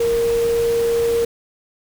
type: tone in noise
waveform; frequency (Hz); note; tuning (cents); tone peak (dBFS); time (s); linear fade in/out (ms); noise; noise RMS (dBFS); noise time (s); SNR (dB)
sine; 466.2; A#4; 0; -15; 0-1.25; 5; pink; -31; 0-1.25; +13
effects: none